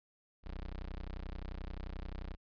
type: tone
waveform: 25% pulse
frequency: 31.41 Hz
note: B0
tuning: 30 cents sharp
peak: -37 dBFS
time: 0.43-2.37 s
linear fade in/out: 50 ms
effects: resampled to 11025 Hz